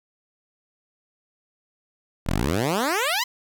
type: exponential sweep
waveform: 10% pulse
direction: up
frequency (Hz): 35.17 to 1046.5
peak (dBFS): -13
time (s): 2.26-3.24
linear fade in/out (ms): 10
effects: none